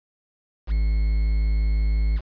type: tone with quantisation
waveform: triangle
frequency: 52.9 Hz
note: G#1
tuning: 33 cents sharp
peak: -16 dBFS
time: 0.67-2.21 s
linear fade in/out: 50 ms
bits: 7
effects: resampled to 11025 Hz